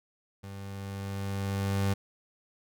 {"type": "tone with level ramp", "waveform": "30% pulse", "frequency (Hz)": 98.4, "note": "G2", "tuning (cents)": 7, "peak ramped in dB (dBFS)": [-38, -22], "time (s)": [0.43, 1.94], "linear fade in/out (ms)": 10, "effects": []}